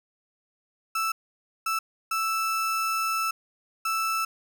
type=tone bursts at uneven times; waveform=35% pulse; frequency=1320 Hz; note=E6; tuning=2 cents sharp; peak=-23 dBFS; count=4; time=0.95-1.12 / 1.66-1.79 / 2.11-3.31 / 3.85-4.25 s; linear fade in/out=5 ms; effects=none